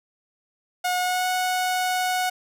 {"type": "tone with pitch glide", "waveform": "sawtooth", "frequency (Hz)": [724, 735.4], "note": ["F#5", "F#5"], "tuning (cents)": [-38, -11], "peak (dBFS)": -18, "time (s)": [0.84, 2.3], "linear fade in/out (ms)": 10, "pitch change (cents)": 27, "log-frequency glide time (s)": [0.98, 1.27], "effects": []}